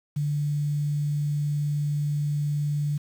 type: tone with quantisation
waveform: sine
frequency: 146.83 Hz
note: D3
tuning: in tune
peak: -23 dBFS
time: 0.16-2.98 s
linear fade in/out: 10 ms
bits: 8
effects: none